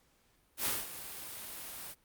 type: noise with ADSR envelope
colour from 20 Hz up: white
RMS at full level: -31 dBFS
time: 0.57-1.95 s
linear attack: 88 ms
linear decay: 200 ms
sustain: -13 dB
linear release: 42 ms
effects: pink hiss -70 dBFS RMS until 2.04 s + Opus 48 kbps